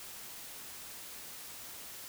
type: silence
effects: white hiss -47 dBFS RMS until 2.08 s